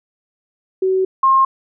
sine tone pair in turn, 377.4 / 1067.4 Hz, F#4 / C6, +34 / +34 cents, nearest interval octave + tritone, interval 1800 cents, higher second, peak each -13 / -9 dBFS, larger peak second, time 0.82-1.05 / 1.23-1.45 s, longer first, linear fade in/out 5 ms, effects none

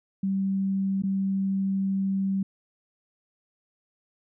sine tone with dropouts, 193.8 Hz, G3, 20 cents flat, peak -23 dBFS, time 0.23-2.43 s, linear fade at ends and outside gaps 5 ms, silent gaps 1.022-1.035 s, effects none

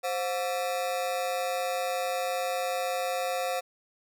40% pulse ring-modulated tone, 622.3 Hz, D#5, in tune, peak -24 dBFS, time 0.03-3.61 s, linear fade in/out 20 ms, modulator 97.4 Hz, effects none

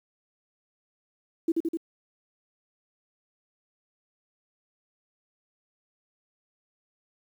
sine tone with echo, 329.6 Hz, E4, in tune, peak -20 dBFS, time 1.48-1.52 s, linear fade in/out 5 ms, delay 84 ms, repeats 3, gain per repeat -2 dB, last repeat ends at 1.772 s, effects 9-bit

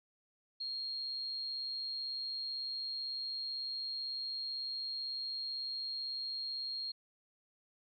sine tone, 4246 Hz, C8, 25 cents sharp, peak -37 dBFS, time 0.6-6.92 s, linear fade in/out 10 ms, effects none

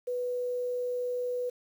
sine tone with quantisation, 493.9 Hz, B4, in tune, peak -29 dBFS, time 0.07-1.5 s, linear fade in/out 10 ms, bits 9, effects none

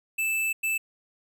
square tone bursts at uneven times, 2637 Hz, E7, in tune, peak -25 dBFS, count 2, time 0.18-0.53 / 0.63-0.78 s, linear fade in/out 10 ms, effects none

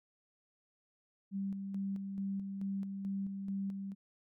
sine tone with tremolo, 196 Hz, G3, in tune, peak -34 dBFS, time 1.31-3.95 s, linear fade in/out 50 ms, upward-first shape square, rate 2.3 Hz, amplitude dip 40%, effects none

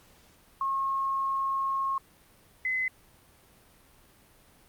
sine tone pair in turn, 1083 / 2034 Hz, C#6 / C7, -41 / -50 cents, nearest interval major seventh, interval 1091 cents, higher second, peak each -26 dBFS, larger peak neither, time 0.61-1.98 / 2.65-2.88 s, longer first, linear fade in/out 2 ms, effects pink hiss -59 dBFS RMS until 4.68 s + Opus 48 kbps

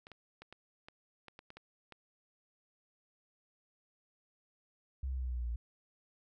clicks, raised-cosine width 0.3 ms, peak -34 dBFS, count 10, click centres 0.069 / 0.117 / 0.42 / 0.526 / 0.885 / 1.283 / 1.391 / 1.504 / 1.57 / 1.923 s
sine linear sweep, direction down, 66.9 to 57.4 Hz, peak -34 dBFS, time 5.03-5.56 s, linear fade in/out 5 ms
effects none

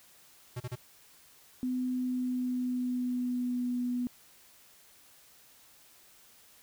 square tone bursts, 123.47 Hz, B2, in tune, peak -35 dBFS, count 3, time 0.56-0.757 s, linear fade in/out 10 ms, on 43 ms, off 34 ms
sine tone with pitch glide, 252.9 to 246.1 Hz, B3 to B3, +41 to -6 cents, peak -29 dBFS, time 1.63-4.07 s, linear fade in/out 0 ms, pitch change -47 cents, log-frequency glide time 1.89-3.75 s
effects white hiss -59 dBFS RMS until 6.62 s

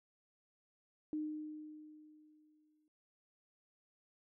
sine tone with exponential decay, 305.9 Hz, D#4, 29 cents flat, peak -35 dBFS, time 1.13-2.88 s, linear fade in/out 1 ms, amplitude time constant 380 ms, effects noise-tail reverb RT60 0.8 s tail -22 dB re dry

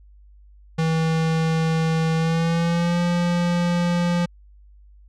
square tone with pitch glide, 161.5 to 174.09 Hz, E3 to F3, -35 to -5 cents, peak -19 dBFS, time 0.78-4.26 s, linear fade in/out 10 ms, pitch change +130 cents, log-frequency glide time 2.16-3 s, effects added 50 Hz sine -46 dBFS peak until 5.08 s + low-pass 6000 Hz 12 dB/octave

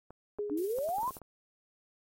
clicks, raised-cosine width 1 ms, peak -34 dBFS, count 11, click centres 0.106 / 0.386 / 0.498 / 0.787 / 0.889 / 0.984 / 1.032 / 1.078 / 1.108 / 1.168 / 1.217 s
sine tone with exponential decay, 414 Hz, G#4, 5 cents flat, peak -30 dBFS, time 0.39-1.13 s, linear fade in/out 1 ms, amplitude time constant 160 ms
sine exponential sweep, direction up, 277.4 to 1097 Hz, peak -30 dBFS, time 0.5-1.11 s, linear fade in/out 20 ms
violet noise with tremolo, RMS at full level -46 dBFS, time 0.57-1.19 s, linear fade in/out 5 ms, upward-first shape sine, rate 16 Hz, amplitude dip 35%
effects AAC 48 kbps

